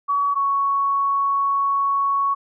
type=tone pair in turn; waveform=sine; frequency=1132 / 1111.9 Hz; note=C#6 / C#6; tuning=+36 / +5 cents; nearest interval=unison; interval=31 cents; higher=first; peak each=-17 dBFS; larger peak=neither; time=0.08-0.35 / 0.35-2.35 s; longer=second; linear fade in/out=20 ms; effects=none